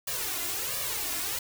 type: noise with flanger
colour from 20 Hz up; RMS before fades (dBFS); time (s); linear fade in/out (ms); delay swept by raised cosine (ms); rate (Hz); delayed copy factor
white; -32; 0.07-1.39; 5; 1.7 to 2.9; 1.4; +1
effects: none